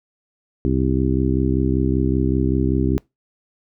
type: harmonic tone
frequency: 65.2 Hz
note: C2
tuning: 5 cents flat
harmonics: 1 / 2 / 3 / 4 / 5 / 6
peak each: -22 / -22 / -27 / -22 / -23 / -26 dBFS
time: 0.65-2.98 s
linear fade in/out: 0 ms
effects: noise-tail reverb RT60 0.2 s tail -24 dB re dry